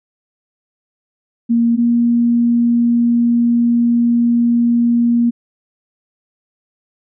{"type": "tone pair in turn", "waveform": "sine", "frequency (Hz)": [233.6, 236.6], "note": ["A#3", "A#3"], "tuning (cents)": [4, 26], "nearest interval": "unison", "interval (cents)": 22, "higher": "second", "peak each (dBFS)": -10, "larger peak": "neither", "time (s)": [[1.49, 1.77], [1.77, 5.31]], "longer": "second", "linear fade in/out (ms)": 20, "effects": []}